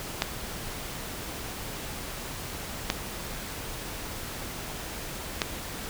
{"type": "clicks", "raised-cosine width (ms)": 0.2, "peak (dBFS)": -6, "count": 3, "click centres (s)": [0.221, 2.901, 5.418], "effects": ["pink hiss -37 dBFS RMS until 5.89 s"]}